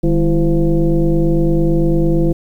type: tone with frequency modulation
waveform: sine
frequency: 155.56 Hz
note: D#3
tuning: in tune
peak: -10 dBFS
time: 0.03-2.33 s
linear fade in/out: 10 ms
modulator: 180 Hz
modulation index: 1.5
effects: 8-bit